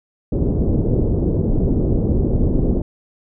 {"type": "low-pass noise", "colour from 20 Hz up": "pink", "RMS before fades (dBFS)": -17, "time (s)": [0.32, 2.82], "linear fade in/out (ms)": 5, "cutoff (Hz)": 440, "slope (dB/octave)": 24, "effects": []}